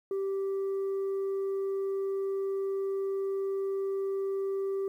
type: tone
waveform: sine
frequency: 390.2 Hz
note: G4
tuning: 8 cents flat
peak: -26 dBFS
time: 0.11-4.88 s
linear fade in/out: 2 ms
effects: tanh soft clip ceiling -28 dBFS + 11-bit